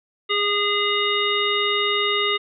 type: harmonic tone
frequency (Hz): 410.2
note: G#4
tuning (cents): -21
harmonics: 1 / 3 / 5 / 7 / 9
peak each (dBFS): -25 / -25 / -25 / -25 / -25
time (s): 0.29-2.38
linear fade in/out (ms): 20
effects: none